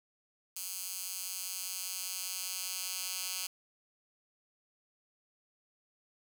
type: tone with high-pass filter sweep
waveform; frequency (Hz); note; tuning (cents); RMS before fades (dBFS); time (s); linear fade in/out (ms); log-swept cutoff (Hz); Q
10% pulse; 185; F#3; 0; -39; 0.56-3.47; 5; 7200 to 4300; 0.73
effects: none